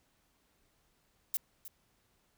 violet noise with echo, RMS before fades -32 dBFS, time 1.34-1.37 s, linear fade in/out 2 ms, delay 310 ms, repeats 1, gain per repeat -14 dB, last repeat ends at 1.68 s, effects pink hiss -73 dBFS RMS until 2.37 s

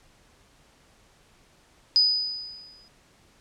sine tone with exponential decay, 4978 Hz, D#8, in tune, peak -14 dBFS, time 1.96-2.88 s, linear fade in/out 0 ms, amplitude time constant 200 ms, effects pink hiss -59 dBFS RMS until 3.4 s + low-pass 9000 Hz 12 dB/octave

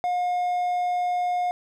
triangle tone, 716 Hz, F5, 43 cents sharp, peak -20 dBFS, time 0.04-1.51 s, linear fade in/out 0 ms, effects none

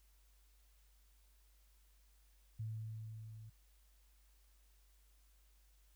sine tone with level ramp, 110.3 Hz, A2, 5 cents sharp, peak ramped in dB -39 to -51 dBFS, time 2.59-3.5 s, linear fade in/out 10 ms, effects added 50 Hz sine -66 dBFS peak until 5.95 s + white hiss -75 dBFS RMS until 5.95 s

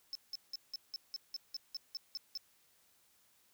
triangle tone bursts, 5274 Hz, E8, in tune, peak -37 dBFS, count 12, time 0.13-2.374 s, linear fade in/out 0 ms, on 22 ms, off 180 ms, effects white hiss -70 dBFS RMS until 3.53 s

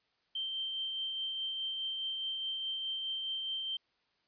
sine tone with tremolo, 3132 Hz, G7, 2 cents flat, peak -33 dBFS, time 0.35-3.77 s, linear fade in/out 5 ms, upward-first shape triangle, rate 4.8 Hz, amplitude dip 30%, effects white hiss -75 dBFS RMS until 4.27 s + resampled to 11025 Hz

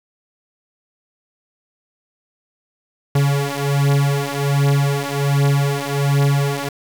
45% pulse beating tone pair, 140.2 / 141.5 Hz, C#3 / C#3, +20 / +36 cents, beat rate 1.3 Hz, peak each -18 dBFS, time 3.15-6.69 s, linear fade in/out 5 ms, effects 7-bit

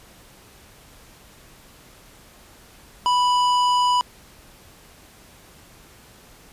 sine tone with hard clipping, 987.8 Hz, B5, in tune, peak -18 dBFS, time 3.06-4.01 s, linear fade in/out 0 ms, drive 12 dB, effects pink hiss -49 dBFS RMS until 6.52 s + resampled to 32000 Hz

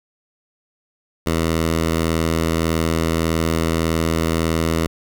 10% pulse tone, 81.7 Hz, E2, 15 cents flat, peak -9 dBFS, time 1.26-4.87 s, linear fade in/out 10 ms, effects none

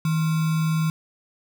sine tone with sample-and-hold, 160 Hz, D#3, 49 cents sharp, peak -19 dBFS, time 0.05-0.9 s, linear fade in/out 2 ms, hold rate 1225 Hz, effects none

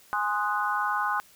sine chord, Ab dominant seventh, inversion none, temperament equal, 830.6 / 1046.5 / 1244.5 / 1480 Hz, Ab5 / C6 / Eb6 / Gb6, 0 / 0 / 0 / 0 cents, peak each -30 dBFS, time 0.13-1.2 s, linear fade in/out 0 ms, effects white hiss -56 dBFS RMS until 1.35 s

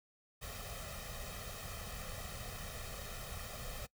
pink noise with comb filter, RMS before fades -45 dBFS, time 0.41-3.87 s, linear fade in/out 20 ms, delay 1.6 ms, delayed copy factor +0.8, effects noise-tail reverb RT60 0.1 s tail -22 dB re dry

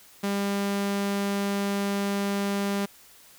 sawtooth tone, 200 Hz, G3, 35 cents sharp, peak -21 dBFS, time 0.23-2.86 s, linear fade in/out 10 ms, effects white hiss -53 dBFS RMS until 3.38 s

